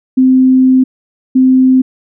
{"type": "tone pair in turn", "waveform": "sine", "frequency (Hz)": [259.1, 259.1], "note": ["C4", "C4"], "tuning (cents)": [-17, -17], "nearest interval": "unison", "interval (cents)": 0, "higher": "neither", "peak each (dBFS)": -4, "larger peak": "neither", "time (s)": [[0.17, 0.84], [1.35, 1.82]], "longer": "first", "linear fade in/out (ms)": 10, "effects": []}